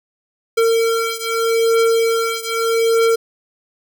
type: beating tone pair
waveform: square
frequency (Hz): 455.9 / 456.71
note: A#4 / A#4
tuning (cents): -39 / -35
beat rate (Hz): 0.81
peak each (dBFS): -17 / -19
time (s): 0.57-3.16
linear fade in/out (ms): 10
effects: none